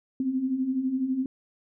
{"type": "beating tone pair", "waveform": "sine", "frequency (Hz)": [251.4, 263.4], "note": ["B3", "C4"], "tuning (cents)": [31, 12], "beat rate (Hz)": 12, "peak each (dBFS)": [-32, -25], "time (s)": [0.2, 1.26], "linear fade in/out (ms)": 2, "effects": []}